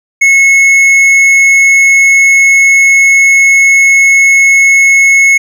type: tone with hard clipping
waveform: sine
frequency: 2186 Hz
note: C#7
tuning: 25 cents flat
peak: -4 dBFS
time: 0.21-5.38 s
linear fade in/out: 10 ms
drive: 6 dB
effects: none